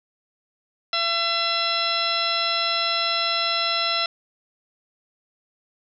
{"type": "harmonic tone with a mistuned harmonic", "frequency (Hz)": 675, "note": "E5", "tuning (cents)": 41, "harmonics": [1, 2, 3, 4, 5, 6, 8], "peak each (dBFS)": [-30, -27, -32, -29, -29, -26, -29], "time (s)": [0.93, 4.06], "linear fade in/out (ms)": 2, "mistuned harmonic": 8, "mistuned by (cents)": -39, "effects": []}